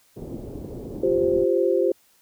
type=low-pass noise; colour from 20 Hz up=white; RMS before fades=-35 dBFS; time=0.16-1.45 s; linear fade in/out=10 ms; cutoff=440 Hz; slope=24 dB/octave
type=chord; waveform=sine; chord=F suspended second; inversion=none; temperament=equal; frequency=349.2 / 392 / 523.3 Hz; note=F4 / G4 / C5; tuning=0 / 0 / 0 cents; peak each=-22 dBFS; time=1.03-1.92 s; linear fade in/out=5 ms
effects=white hiss -60 dBFS RMS until 2.21 s